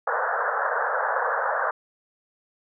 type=band-pass noise; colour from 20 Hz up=white; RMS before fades=-25 dBFS; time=0.07-1.71 s; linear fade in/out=5 ms; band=460 to 1700 Hz; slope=96 dB/octave; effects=none